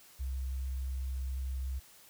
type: tone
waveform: sine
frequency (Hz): 65.41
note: C2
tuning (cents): 0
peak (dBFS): -33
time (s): 0.19-1.8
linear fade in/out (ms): 20
effects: white hiss -58 dBFS RMS until 2.09 s